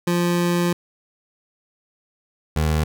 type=tone pair in turn; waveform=25% pulse; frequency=174.3 / 77.64 Hz; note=F3 / D#2; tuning=-3 / -3 cents; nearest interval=octave + major second; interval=1400 cents; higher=first; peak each=-14 dBFS; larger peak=neither; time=0.07-0.73 / 2.56-2.84 s; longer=first; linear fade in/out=5 ms; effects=none